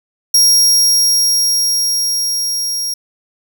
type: tone with level ramp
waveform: sawtooth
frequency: 5600 Hz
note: F8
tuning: 4 cents sharp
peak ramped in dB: -4 to -15 dBFS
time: 0.34-2.94 s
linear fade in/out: 5 ms
effects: none